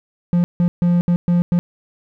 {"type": "tone bursts at uneven times", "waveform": "triangle", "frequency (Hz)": 174.61, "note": "F3", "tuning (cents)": 0, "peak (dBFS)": -10, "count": 6, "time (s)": [[0.33, 0.44], [0.6, 0.68], [0.82, 1.01], [1.08, 1.16], [1.28, 1.42], [1.52, 1.59]], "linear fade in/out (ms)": 0, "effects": []}